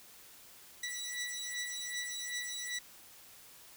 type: beating tone pair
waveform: 15% pulse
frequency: 1957 / 1959.6 Hz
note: B6 / B6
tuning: -16 / -14 cents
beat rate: 2.6 Hz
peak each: -35 / -34 dBFS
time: 0.83-2.79 s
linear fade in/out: 5 ms
effects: white hiss -56 dBFS RMS until 3.76 s